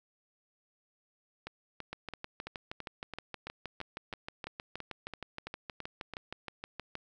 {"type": "two click trains", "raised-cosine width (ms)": 0.3, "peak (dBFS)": [-23, -24], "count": [33, 15], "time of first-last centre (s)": [[1.93, 6.954], [1.47, 6.137]], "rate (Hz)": [6.37, 3], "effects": []}